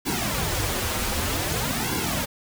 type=noise with flanger; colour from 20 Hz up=pink; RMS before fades=-26 dBFS; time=0.05-2.26 s; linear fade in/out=20 ms; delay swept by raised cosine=1.6 to 7 ms; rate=0.53 Hz; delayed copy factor=-0.9; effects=none